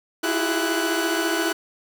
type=tone cluster; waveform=sawtooth; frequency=327.6 / 342.1 / 376.5 / 411.5 / 1487 Hz; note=E4 / F4 / F#4 / G#4 / F#6; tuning=-11 / -36 / +30 / -16 / +8 cents; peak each=-21 / -25 / -28 / -26 / -23 dBFS; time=0.23-1.53 s; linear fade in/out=10 ms; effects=8-bit